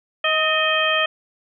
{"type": "harmonic tone with a mistuned harmonic", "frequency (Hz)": 630, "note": "D#5", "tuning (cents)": 21, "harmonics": [1, 2, 3, 4, 5], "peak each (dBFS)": [-23, -23, -23, -23, -23], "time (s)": [0.24, 1.06], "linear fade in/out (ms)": 5, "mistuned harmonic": 3, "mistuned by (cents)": -50, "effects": []}